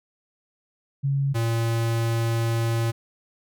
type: tone pair in turn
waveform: sine / square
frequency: 138.59 / 115.04 Hz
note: C#3 / A#2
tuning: 0 / -22 cents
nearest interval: minor third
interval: 322 cents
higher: first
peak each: -20 / -22 dBFS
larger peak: first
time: 1.03-1.34 / 1.34-2.92 s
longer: second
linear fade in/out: 20 ms
effects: none